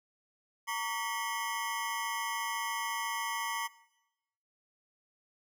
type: ring-modulated tone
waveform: 25% pulse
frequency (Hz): 1028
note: C6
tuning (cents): -31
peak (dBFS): -26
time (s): 0.67-3.68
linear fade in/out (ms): 20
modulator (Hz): 107
effects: noise-tail reverb RT60 0.9 s tail -19 dB re dry